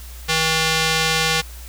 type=tone with band-pass filter; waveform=square; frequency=160.2 Hz; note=E3; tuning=49 cents flat; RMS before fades=-19 dBFS; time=0.28-1.42 s; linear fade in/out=20 ms; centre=3800 Hz; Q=0.77; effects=added 60 Hz sine -34 dBFS peak until 1.68 s + white hiss -42 dBFS RMS until 1.68 s